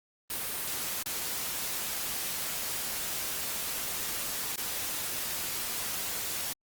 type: noise with dropouts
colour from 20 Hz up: white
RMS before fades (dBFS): -34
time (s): 0.3-6.53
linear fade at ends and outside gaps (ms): 2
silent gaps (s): 1.028-1.059 / 4.559-4.578
effects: Opus 32 kbps